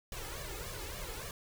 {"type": "noise with flanger", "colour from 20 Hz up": "pink", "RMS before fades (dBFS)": -42, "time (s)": [0.12, 1.31], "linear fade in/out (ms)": 2, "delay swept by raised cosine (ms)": [1.7, 2.36], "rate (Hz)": 3.5, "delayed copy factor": 0.85, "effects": []}